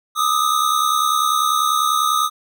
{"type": "tone pair together", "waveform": "square", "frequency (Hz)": [1204.9, 1275], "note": ["D6", "D#6"], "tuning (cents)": [44, 42], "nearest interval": "minor second", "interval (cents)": 98, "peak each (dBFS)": [-19, -19], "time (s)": [0.15, 2.3], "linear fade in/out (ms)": 50, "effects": []}